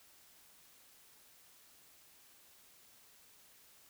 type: silence
effects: white hiss -63 dBFS RMS until 3.89 s